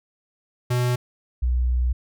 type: tone pair in turn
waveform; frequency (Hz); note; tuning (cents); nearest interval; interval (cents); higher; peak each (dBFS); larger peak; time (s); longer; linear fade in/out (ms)
square / sine; 123.47 / 61.73; B2 / B1; 0 / 0; octave; 1200; first; -20 / -18; second; 0.7-0.96 / 1.42-1.93; second; 10
effects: none